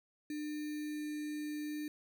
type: tone with sample-and-hold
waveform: sine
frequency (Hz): 300.4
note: D4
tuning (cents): +39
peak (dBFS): -37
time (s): 0.3-1.88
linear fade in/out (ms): 2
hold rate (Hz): 2100
effects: none